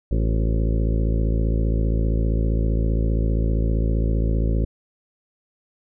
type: harmonic tone with a mistuned harmonic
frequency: 55.2 Hz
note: A1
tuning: 6 cents sharp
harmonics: 1 / 2 / 3 / 4 / 5 / 6 / 7 / 8 / 9 / 10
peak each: -19 / -25 / -29 / -31 / -33 / -35 / -36 / -37 / -38 / -39 dBFS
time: 0.11-4.65 s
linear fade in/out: 5 ms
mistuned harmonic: 6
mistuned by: +60 cents
effects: none